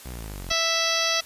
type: exponential sweep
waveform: sawtooth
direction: down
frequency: 65.3 to 41.56 Hz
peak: -30 dBFS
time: 0.05-0.53 s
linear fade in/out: 10 ms
type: harmonic tone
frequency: 659.3 Hz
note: E5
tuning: in tune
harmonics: 1 / 2 / 3 / 4 / 5 / 6 / 7 / 8 / 9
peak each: -30 / -30 / -30 / -30 / -30 / -30 / -30 / -30 / -30 dBFS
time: 0.5-1.21 s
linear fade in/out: 10 ms
effects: white hiss -45 dBFS RMS until 1.25 s + resampled to 32000 Hz